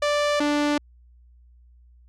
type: tone pair in turn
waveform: sawtooth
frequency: 587 / 293.5 Hz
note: D5 / D4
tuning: -1 / -1 cents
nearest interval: octave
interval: 1200 cents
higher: first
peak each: -16 dBFS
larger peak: neither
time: 0.02-0.4 / 0.4-0.78 s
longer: neither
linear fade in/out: 5 ms
effects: added 60 Hz sine -50 dBFS peak until 2.08 s + low-pass 6000 Hz 12 dB/octave